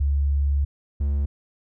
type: tone pair in turn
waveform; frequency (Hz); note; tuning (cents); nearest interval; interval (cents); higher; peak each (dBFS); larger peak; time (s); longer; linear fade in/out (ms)
sine / triangle; 70.6 / 70.87; C#2 / C#2; +32 / +39; unison; 7; second; -18; neither; 0-0.65 / 1-1.26; first; 10
effects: none